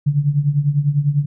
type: tone with tremolo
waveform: sine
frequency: 144.6 Hz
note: D3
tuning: 27 cents flat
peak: -10 dBFS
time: 0.06-1.26 s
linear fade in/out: 10 ms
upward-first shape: triangle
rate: 10 Hz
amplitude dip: 85%
effects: none